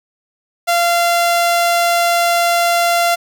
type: tone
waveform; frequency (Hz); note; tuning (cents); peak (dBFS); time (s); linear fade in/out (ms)
sawtooth; 689; F5; -24; -8; 0.67-3.16; 20
effects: none